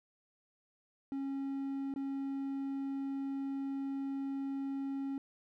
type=tone with dropouts; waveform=triangle; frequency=273.6 Hz; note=C#4; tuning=23 cents flat; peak=-33 dBFS; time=1.12-5.18 s; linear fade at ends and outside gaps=1 ms; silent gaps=1.939-1.961 s; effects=none